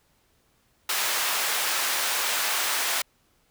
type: high-pass noise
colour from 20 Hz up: pink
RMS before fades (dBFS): -26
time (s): 0.89-3.02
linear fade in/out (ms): 5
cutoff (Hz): 1000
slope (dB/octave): 12
effects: pink hiss -66 dBFS RMS until 3.5 s